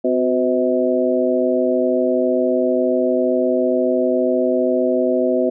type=harmonic tone with a mistuned harmonic; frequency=127.4 Hz; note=C3; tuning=46 cents flat; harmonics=2 / 3 / 4 / 5; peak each=-20 / -20 / -20 / -20 dBFS; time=0.04-5.5 s; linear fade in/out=10 ms; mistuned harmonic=3; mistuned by=-68 cents; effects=none